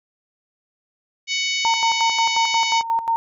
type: harmonic tone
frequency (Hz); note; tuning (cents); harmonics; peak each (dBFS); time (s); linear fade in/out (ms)
745; F#5; +12; 3 / 4 / 5 / 6 / 7 / 8 / 9; -24 / -26 / -28 / -30 / -31 / -32 / -33; 1.27-2.83; 50
type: tone with tremolo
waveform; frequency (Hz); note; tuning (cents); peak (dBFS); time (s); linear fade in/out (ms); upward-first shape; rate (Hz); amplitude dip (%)
sine; 915; A#5; -32; -16; 1.65-3.16; 0; square; 5.6; 70
effects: none